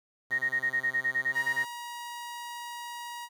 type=tone with pitch glide; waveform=5% pulse; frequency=130.81 to 132.64 Hz; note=C3 to C3; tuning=0 to +24 cents; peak=-33 dBFS; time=0.3-1.65 s; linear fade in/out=5 ms; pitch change=+24 cents; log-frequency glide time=1.12-1.37 s
type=tone bursts; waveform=sine; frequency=1864.7 Hz; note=A#6; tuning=in tune; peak=-24 dBFS; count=13; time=0.31-1.639 s; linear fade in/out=20 ms; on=81 ms; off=23 ms
type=tone; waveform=sawtooth; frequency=954 Hz; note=A#5; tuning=40 cents sharp; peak=-34 dBFS; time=1.32-3.29 s; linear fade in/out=50 ms
effects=none